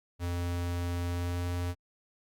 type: tone with pitch glide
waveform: square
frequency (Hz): 87.31 to 88.12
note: F2 to F2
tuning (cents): 0 to +16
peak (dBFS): -31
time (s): 0.19-1.75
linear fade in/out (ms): 50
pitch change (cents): +16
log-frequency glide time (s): 1.06-1.48
effects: Opus 48 kbps